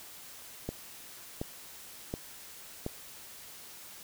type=click train; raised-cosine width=2 ms; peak=-20 dBFS; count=4; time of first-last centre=0.69-2.864 s; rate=1.38 Hz; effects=white hiss -49 dBFS RMS until 4.03 s